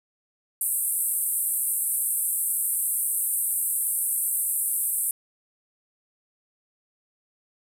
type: band-pass noise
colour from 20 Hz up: pink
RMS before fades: -26 dBFS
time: 0.61-5.11 s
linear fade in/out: 2 ms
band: 8300 to 14000 Hz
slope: 96 dB/octave
effects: none